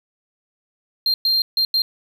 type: tone bursts at uneven times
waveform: triangle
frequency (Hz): 4186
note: C8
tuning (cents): 0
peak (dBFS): -14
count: 4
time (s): 1.06-1.14 / 1.25-1.42 / 1.57-1.65 / 1.74-1.82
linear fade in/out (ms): 2
effects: 8-bit